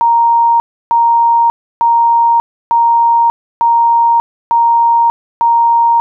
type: tone bursts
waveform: sine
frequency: 932.3 Hz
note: A#5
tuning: in tune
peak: -6 dBFS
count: 7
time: 0.01-6 s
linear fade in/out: 0 ms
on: 590 ms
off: 310 ms
effects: none